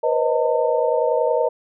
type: tone cluster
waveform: sine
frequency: 483.6 / 514 / 535 / 624 / 903 Hz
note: B4 / C5 / C5 / D#5 / A5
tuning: -36 / -31 / +38 / +5 / +45 cents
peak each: -20 / -26 / -26 / -21 / -25 dBFS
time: 0.03-1.49 s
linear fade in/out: 10 ms
effects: none